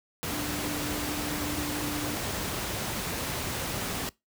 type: tone in noise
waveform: sine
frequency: 295.9 Hz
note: D4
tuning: 13 cents sharp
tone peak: -34 dBFS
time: 0.31-2.15 s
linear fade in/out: 0 ms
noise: pink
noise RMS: -32 dBFS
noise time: 0.23-4.09 s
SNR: -5 dB
effects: noise-tail reverb RT60 0.2 s tail -23 dB re dry + high-pass 60 Hz 12 dB/octave